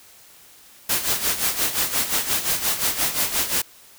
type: noise with tremolo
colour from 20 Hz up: white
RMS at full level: -20 dBFS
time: 0.89-3.62 s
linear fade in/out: 5 ms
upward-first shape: sine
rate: 5.7 Hz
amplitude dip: 70%
effects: white hiss -49 dBFS RMS until 3.98 s